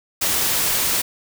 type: noise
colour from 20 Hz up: white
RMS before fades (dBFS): -20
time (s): 0.21-1.02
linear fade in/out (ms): 10
effects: none